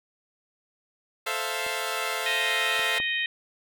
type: chord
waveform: 10% pulse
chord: F major seventh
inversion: first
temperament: equal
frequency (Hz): 440 / 523.3 / 659.3 / 698.5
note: A4 / C5 / E5 / F5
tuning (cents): 0 / 0 / 0 / 0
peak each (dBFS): -25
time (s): 1.26-2.99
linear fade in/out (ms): 10
type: clicks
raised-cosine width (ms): 1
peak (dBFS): -27 / -28 / -22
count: 3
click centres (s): 1.665 / 2.794 / 3.001
type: harmonic tone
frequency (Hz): 622.3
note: D#5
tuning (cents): 0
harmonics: 3 / 4 / 5 / 6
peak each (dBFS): -28 / -30 / -32 / -34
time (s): 2.26-3.26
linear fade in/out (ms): 2
effects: none